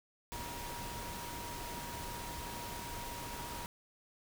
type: tone in noise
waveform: sine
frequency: 951 Hz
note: A#5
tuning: 34 cents sharp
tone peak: -46 dBFS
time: 0.32-3.66 s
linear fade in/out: 0 ms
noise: pink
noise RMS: -44 dBFS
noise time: 0.32-3.66 s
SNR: -5 dB
effects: none